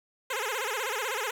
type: tone with vibrato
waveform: 10% pulse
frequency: 470.4 Hz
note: A#4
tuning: 16 cents sharp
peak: -21 dBFS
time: 0.3-1.31 s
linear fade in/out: 5 ms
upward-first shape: sine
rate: 16 Hz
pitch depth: 230 cents each way
effects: none